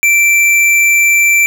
sine tone with hard clipping, 2343 Hz, D7, 5 cents flat, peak -8 dBFS, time 0.03-1.46 s, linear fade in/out 0 ms, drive 13 dB, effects none

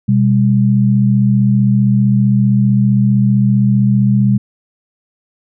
sine tone pair together, 125.5 / 200.9 Hz, B2 / G3, +28 / +43 cents, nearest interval minor sixth, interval 815 cents, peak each -11 dBFS, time 0.08-4.38 s, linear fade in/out 10 ms, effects none

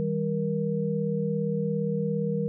sine tone cluster, 159.9 / 197.3 / 471.2 Hz, D#3 / G3 / A#4, +48 / +11 / +19 cents, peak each -29 dBFS, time 0-2.48 s, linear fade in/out 0 ms, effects none

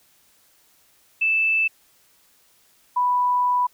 sine tone pair in turn, 2637 / 987.8 Hz, E7 / B5, 0 / 0 cents, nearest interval octave + perfect fourth, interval 1700 cents, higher first, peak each -17 dBFS, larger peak neither, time 1.21-1.68 / 2.96-3.67 s, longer second, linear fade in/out 10 ms, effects white hiss -59 dBFS RMS until 3.73 s

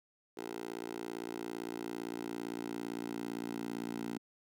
10% pulse tone with high-pass filter sweep, 57.7 Hz, A#1, 17 cents flat, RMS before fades -41 dBFS, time 0.37-4.18 s, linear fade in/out 5 ms, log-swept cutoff 390 to 250 Hz, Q 2.3, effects none

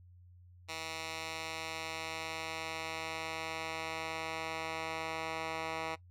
10% pulse tone with band-pass filter sweep, 161.1 Hz, E3, 39 cents flat, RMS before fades -40 dBFS, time 0.68-5.96 s, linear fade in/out 20 ms, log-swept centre 3600 to 1700 Hz, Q 0.78, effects noise-tail reverb RT60 0.1 s tail -19 dB re dry + added 89 Hz sine -55 dBFS peak until 6.1 s

